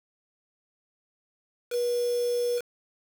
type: tone with quantisation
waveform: sine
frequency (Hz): 483.4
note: B4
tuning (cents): -37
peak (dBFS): -24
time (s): 1.7-2.62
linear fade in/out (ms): 50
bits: 6
effects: none